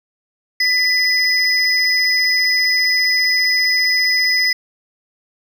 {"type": "tone pair together", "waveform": "triangle", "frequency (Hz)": [1997, 5041], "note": ["B6", "D#8"], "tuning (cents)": [19, 22], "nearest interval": "octave + major third", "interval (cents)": 1603, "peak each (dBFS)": [-14, -15], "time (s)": [0.6, 4.53], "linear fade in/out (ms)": 5, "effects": []}